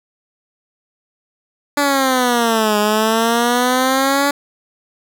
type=exponential two-way sweep; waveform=10% pulse; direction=down then up; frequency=290.5 to 207.7 to 285.9 Hz; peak=-5 dBFS; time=1.77-4.31 s; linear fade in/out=5 ms; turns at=2.78 s; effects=none